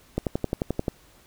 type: click train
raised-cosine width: 2 ms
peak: -11 dBFS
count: 9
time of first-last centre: 0.18-0.882 s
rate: 11.4 Hz
effects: pink hiss -56 dBFS RMS until 1.26 s